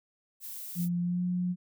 violet noise, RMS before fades -41 dBFS, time 0.4-0.89 s, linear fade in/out 50 ms
sine tone with pitch glide, 174.61 to 179.21 Hz, F3 to F3, 0 to +45 cents, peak -27 dBFS, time 0.75-1.56 s, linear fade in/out 50 ms, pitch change +45 cents, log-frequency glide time 1.01-1.23 s
effects none

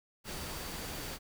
sine tone in noise, 4599 Hz, D8, 37 cents flat, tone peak -52 dBFS, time 0.24-1.19 s, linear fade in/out 50 ms, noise pink, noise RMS -41 dBFS, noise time 0.24-1.19 s, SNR -14 dB, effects none

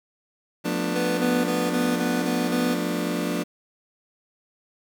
30% pulse chord, B half-diminished seventh, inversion second, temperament just, 177.8 / 222.2 / 246.9 / 296.3 Hz, F3 / A3 / B3 / D4, +31 / +17 / 0 / +15 cents, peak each -26 / -29 / -28 / -26 dBFS, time 0.64-3.44 s, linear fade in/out 20 ms
25% pulse tone bursts, 246.9 Hz, B3, in tune, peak -20 dBFS, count 7, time 0.95-2.746 s, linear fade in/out 10 ms, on 230 ms, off 31 ms
effects 9-bit

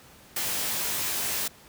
white noise with comb filter, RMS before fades -29 dBFS, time 0.36-1.48 s, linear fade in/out 5 ms, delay 19 ms, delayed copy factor -0.85, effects pink hiss -52 dBFS RMS until 1.68 s + high-pass 60 Hz 12 dB/octave

